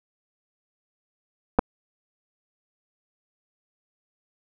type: clicks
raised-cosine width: 1 ms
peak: -4 dBFS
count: 2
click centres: 1.588 / 1.592 s
effects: none